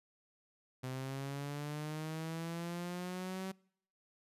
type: linear sweep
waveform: sawtooth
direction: up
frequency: 128 to 191.2 Hz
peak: -35 dBFS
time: 0.83-3.52 s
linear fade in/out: 10 ms
effects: noise-tail reverb RT60 0.7 s tail -26 dB re dry + resampled to 32000 Hz